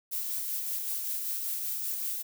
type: noise with tremolo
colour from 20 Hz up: violet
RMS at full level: -32 dBFS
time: 0.11-2.23 s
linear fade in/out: 20 ms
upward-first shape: sine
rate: 5.2 Hz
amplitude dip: 30%
effects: none